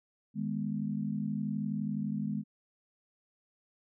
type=chord; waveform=sine; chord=G# minor; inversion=second; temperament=equal; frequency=155.56 / 207.7 / 246.9 Hz; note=D#3 / G#3 / B3; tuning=0 / 0 / 0 cents; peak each=-37 / -33 / -38 dBFS; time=0.34-2.44 s; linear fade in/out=50 ms; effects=none